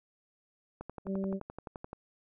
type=click train; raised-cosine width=1 ms; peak=-27 dBFS; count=14; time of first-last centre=0.81-1.931 s; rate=11.6 Hz
type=harmonic tone; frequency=193.6 Hz; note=G3; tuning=21 cents flat; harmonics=1 / 2 / 3; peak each=-32 / -38 / -42 dBFS; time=1.05-1.4 s; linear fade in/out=50 ms
effects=none